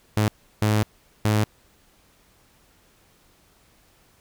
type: tone bursts at uneven times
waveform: sawtooth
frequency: 106.6 Hz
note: G#2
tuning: 46 cents sharp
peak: -14 dBFS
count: 3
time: 0.17-0.28 / 0.62-0.83 / 1.25-1.44 s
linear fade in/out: 0 ms
effects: pink hiss -59 dBFS RMS until 4.2 s